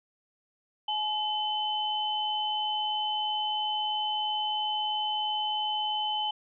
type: tone pair together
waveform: sine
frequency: 850 / 3041 Hz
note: G#5 / F#7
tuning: +40 / +47 cents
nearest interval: octave + minor seventh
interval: 2207 cents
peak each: -30 / -30 dBFS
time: 0.88-6.31 s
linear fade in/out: 5 ms
effects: none